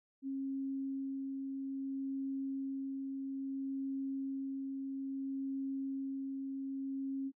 sine tone with tremolo, 270.7 Hz, C#4, 41 cents flat, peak -35 dBFS, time 0.22-7.32 s, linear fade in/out 50 ms, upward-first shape sine, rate 0.6 Hz, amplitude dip 25%, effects noise-tail reverb RT60 0.1 s tail -26 dB re dry

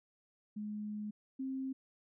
sine tone pair in turn, 210.3 / 265 Hz, G#3 / C4, +22 / +22 cents, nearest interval major third, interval 400 cents, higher second, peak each -38 / -36 dBFS, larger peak second, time 0.56-1.11 / 1.39-1.73 s, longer first, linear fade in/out 10 ms, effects none

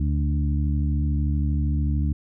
harmonic tone with a mistuned harmonic, 73.2 Hz, D2, 5 cents flat, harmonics 1 / 2 / 3 / 4, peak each -21 / -27 / -31 / -33 dBFS, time 0-2.13 s, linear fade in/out 5 ms, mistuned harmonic 1, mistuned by +34 cents, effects none

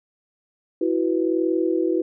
sine chord, E suspended second, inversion none, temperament just, 329.6 / 370.8 / 494.4 Hz, E4 / F#4 / B4, 0 / +4 / +2 cents, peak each -21 / -23 / -27 dBFS, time 0.81-2.02 s, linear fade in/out 5 ms, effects none

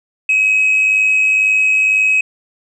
sine tone with amplitude modulation, 2549 Hz, D#7, 41 cents sharp, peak -6 dBFS, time 0.29-2.21 s, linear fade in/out 5 ms, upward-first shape sine, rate 102 Hz, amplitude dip 50%, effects tanh soft clip ceiling -7 dBFS

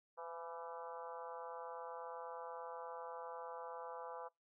harmonic tone with a mistuned harmonic, 168.2 Hz, E3, 35 cents sharp, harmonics 3 / 4 / 5 / 6 / 7 / 8 / 9, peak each -50 / -54 / -52 / -52 / -54 / -59 / -64 dBFS, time 0.17-4.29 s, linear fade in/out 20 ms, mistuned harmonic 6, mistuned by -34 cents, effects noise-tail reverb RT60 0.2 s tail -25 dB re dry

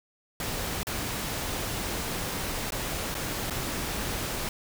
pink noise with dropouts, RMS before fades -32 dBFS, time 0.4-4.49 s, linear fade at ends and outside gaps 2 ms, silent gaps 0.832-0.869 / 2.706-2.721 / 3.144-3.15 / 3.5-3.506 s, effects none

